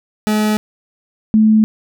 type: tone pair in turn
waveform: 40% pulse / sine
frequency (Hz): 213.2 / 217.2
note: G#3 / A3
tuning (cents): +46 / -22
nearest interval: unison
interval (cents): 32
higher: second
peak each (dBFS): -12 / -7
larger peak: second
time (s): 0.27-0.57 / 1.34-1.64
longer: neither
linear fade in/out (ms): 0
effects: none